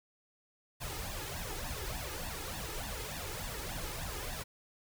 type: noise with flanger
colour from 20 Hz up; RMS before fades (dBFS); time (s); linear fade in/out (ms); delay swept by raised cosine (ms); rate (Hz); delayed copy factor
pink; -40; 0.8-4.44; 20; 1.1 to 2.4; 3.4; +0.8
effects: none